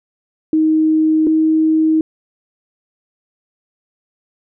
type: tone pair in turn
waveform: sine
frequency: 314 / 316 Hz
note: D#4 / D#4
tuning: +16 / +27 cents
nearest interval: unison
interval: 11 cents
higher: second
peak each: -10 dBFS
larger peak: neither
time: 0.53-1.27 / 1.27-2.01 s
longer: neither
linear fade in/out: 2 ms
effects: none